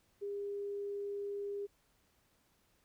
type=tone; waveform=sine; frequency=404 Hz; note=G#4; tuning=48 cents flat; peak=-37 dBFS; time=0.21-1.67 s; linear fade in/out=20 ms; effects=pink hiss -73 dBFS RMS until 2.84 s